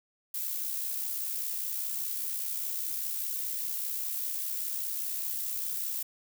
violet noise with amplitude modulation, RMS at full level -32 dBFS, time 0.34-6.03 s, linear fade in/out 5 ms, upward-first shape sine, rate 65 Hz, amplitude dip 40%, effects none

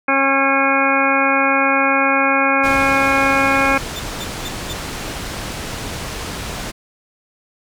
harmonic tone, 272.5 Hz, C#4, 29 cents flat, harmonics 1 / 2 / 3 / 4 / 5 / 6 / 8 / 9, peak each -21 / -21 / -21 / -21 / -21 / -21 / -21 / -21 dBFS, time 0.08-3.78 s, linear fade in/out 5 ms
pink low-pass noise, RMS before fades -27 dBFS, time 2.63-6.72 s, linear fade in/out 20 ms, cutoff 8700 Hz, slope 12 dB/octave
35% pulse tone bursts, 3553 Hz, A7, 16 cents sharp, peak -25 dBFS, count 4, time 3.96-4.73 s, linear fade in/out 2 ms, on 35 ms, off 210 ms
effects none

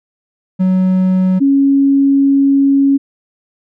triangle / sine tone pair in turn, 186.1 / 276.3 Hz, F#3 / C#4, +10 / -6 cents, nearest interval perfect fifth, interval 684 cents, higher second, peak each -7 dBFS, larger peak neither, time 0.59-1.4 / 1.4-2.98 s, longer second, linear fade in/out 20 ms, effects none

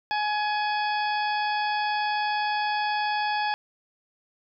harmonic tone with a mistuned harmonic, 841 Hz, G#5, 22 cents sharp, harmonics 1 / 2 / 3 / 4 / 5 / 6, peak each -25 / -31 / -35 / -37 / -39 / -41 dBFS, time 0.11-3.54 s, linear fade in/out 0 ms, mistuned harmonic 5, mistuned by +120 cents, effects none

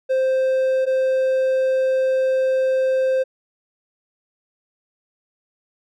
triangle tone pair in turn, 523.3 / 523.3 Hz, C5 / C5, 0 / 0 cents, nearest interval unison, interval 0 cents, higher neither, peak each -14 dBFS, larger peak neither, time 0.09-0.86 / 0.86-3.24 s, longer second, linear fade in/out 20 ms, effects none

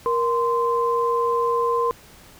sine tone pair together, 470.5 / 1037 Hz, A#4 / C6, +16 / -16 cents, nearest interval octave + major second, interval 1368 cents, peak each -21 dBFS, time 0.06-1.91 s, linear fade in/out 0 ms, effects pink hiss -48 dBFS RMS until 2.39 s

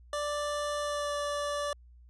25% pulse tone with pitch glide, 587.3 to 580.9 Hz, D5 to D5, 0 to -19 cents, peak -27 dBFS, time 0.13-1.73 s, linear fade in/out 2 ms, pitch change -19 cents, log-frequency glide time 0.81-1.14 s, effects added 60 Hz sine -52 dBFS peak until 2.09 s + resampled to 24000 Hz

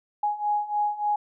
sine beating tone pair, 830.6 / 834 Hz, G#5 / G#5, 0 / +7 cents, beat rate 3.4 Hz, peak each -28 / -25 dBFS, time 0.23-1.16 s, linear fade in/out 5 ms, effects none

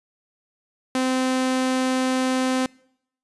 sawtooth tone, 258.4 Hz, C4, 21 cents flat, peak -16 dBFS, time 0.95-2.66 s, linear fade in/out 2 ms, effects noise-tail reverb RT60 0.7 s tail -24 dB re dry + resampled to 24000 Hz

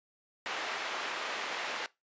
white band-pass noise, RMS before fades -37 dBFS, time 0.46-1.86 s, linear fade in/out 0 ms, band 480 to 2400 Hz, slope 12 dB/octave, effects noise-tail reverb RT60 0.2 s tail -20 dB re dry + resampled to 16000 Hz

